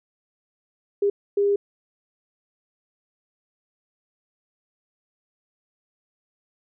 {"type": "tone bursts at uneven times", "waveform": "sine", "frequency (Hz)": 403.9, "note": "G#4", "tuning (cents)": -48, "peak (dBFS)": -17, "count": 2, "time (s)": [[1.02, 1.1], [1.37, 1.56]], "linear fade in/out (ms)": 5, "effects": []}